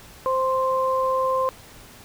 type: tone pair together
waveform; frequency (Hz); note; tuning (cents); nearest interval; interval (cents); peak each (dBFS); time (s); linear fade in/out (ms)
sine; 522.2 / 1046.5; C5 / C6; -3 / 0; octave; 1203; -22; 0.26-1.49; 0
effects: pink hiss -46 dBFS RMS until 2.04 s